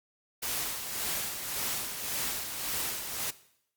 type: noise with tremolo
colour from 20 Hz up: white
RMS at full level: -32 dBFS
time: 0.42-3.31 s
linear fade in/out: 10 ms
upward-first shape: sine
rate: 1.8 Hz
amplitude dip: 50%
effects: noise-tail reverb RT60 0.7 s tail -17 dB re dry + Opus 48 kbps